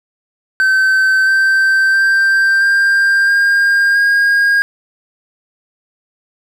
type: tone with pitch steps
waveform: triangle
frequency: 1540 / 1557 / 1574.2 / 1591.5 / 1609.1 / 1626.9 Hz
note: G6 / G6 / G6 / G6 / G6 / G#6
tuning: -31 / -12 / +7 / +26 / +45 / -36 cents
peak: -7 dBFS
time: 0.6-4.62 s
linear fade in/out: 0 ms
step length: 670 ms
effects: none